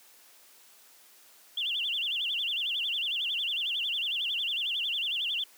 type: tone with vibrato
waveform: sine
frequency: 3113 Hz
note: G7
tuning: 13 cents flat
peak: -28 dBFS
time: 1.57-5.44 s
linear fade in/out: 5 ms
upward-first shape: sine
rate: 11 Hz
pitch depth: 230 cents each way
effects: white hiss -57 dBFS RMS until 5.57 s + high-pass 300 Hz 12 dB/octave